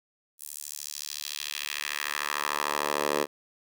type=tone with high-pass filter sweep; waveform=10% pulse; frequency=73.42 Hz; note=D2; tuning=in tune; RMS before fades=-32 dBFS; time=0.38-3.27 s; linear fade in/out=50 ms; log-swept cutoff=10000 to 470 Hz; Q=1.4; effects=none